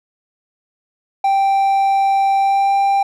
triangle tone with pitch glide, 784 to 791.3 Hz, G5 to G5, 0 to +16 cents, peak -10 dBFS, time 1.24-3.03 s, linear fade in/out 5 ms, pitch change +16 cents, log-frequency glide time 2.39-2.75 s, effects none

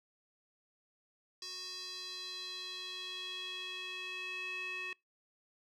square tone with band-pass filter sweep, 368.5 Hz, F#4, 7 cents flat, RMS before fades -43 dBFS, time 1.42-4.93 s, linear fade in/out 2 ms, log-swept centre 5000 to 2400 Hz, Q 4.8, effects noise-tail reverb RT60 0.2 s tail -25 dB re dry

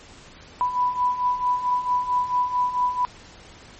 sine beating tone pair, 987.8 / 992.3 Hz, B5 / B5, 0 / +8 cents, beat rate 4.5 Hz, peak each -26 / -21 dBFS, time 0.61-3.05 s, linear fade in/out 0 ms, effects pink hiss -46 dBFS RMS until 3.79 s + MP3 32 kbps

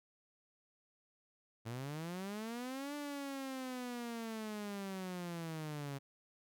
sawtooth linear two-way sweep, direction up then down, 110 to 293.7 to 136.5 Hz, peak -37 dBFS, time 1.65-5.99 s, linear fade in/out 20 ms, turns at 2.95 s, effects none

